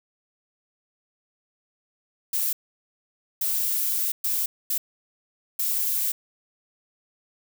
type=noise bursts at uneven times; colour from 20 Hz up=violet; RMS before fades=-25 dBFS; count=5; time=2.33-2.53 / 3.41-4.12 / 4.24-4.46 / 4.7-4.78 / 5.59-6.12 s; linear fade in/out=5 ms; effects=none